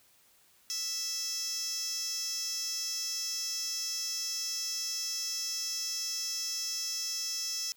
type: tone with high-pass filter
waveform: 15% pulse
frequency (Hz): 659.3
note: E5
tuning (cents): 0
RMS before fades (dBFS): -35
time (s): 0.7-7.72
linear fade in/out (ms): 0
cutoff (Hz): 5000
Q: 9.4
effects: white hiss -64 dBFS RMS until 7.76 s